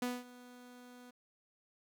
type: tone with ADSR envelope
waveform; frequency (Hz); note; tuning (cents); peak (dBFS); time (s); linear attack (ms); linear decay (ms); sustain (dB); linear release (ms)
sawtooth; 246.9; B3; 0; -29; 0.02-1.11; 4; 210; -20; 11
effects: 11-bit